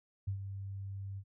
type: tone with ADSR envelope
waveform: sine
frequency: 98 Hz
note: G2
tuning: in tune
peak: -31 dBFS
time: 0.27-1.24 s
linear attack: 11 ms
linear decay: 93 ms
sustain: -8 dB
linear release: 62 ms
effects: none